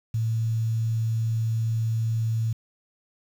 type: tone with quantisation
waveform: sine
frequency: 112.8 Hz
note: A2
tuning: 44 cents sharp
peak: -22 dBFS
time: 0.14-2.53 s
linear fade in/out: 5 ms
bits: 8
effects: none